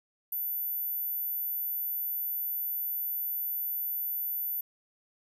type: tone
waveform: sine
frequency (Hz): 14020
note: A9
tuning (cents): -7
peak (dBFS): -30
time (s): 0.32-4.61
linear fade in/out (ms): 5
effects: none